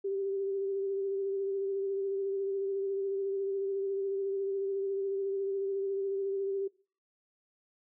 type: tone with vibrato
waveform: sine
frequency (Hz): 392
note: G4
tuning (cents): 0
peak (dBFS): -30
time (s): 0.04-6.68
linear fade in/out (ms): 10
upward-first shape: sine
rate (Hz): 14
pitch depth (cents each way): 24
effects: noise-tail reverb RT60 0.4 s tail -22 dB re dry